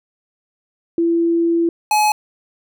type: tone pair in turn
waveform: sine / square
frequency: 336.3 / 847.4 Hz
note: E4 / G#5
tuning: +35 / +35 cents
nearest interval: octave + major third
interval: 1600 cents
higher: second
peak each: -13 dBFS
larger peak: neither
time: 0.98-1.69 / 1.91-2.12 s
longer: first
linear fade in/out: 2 ms
effects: none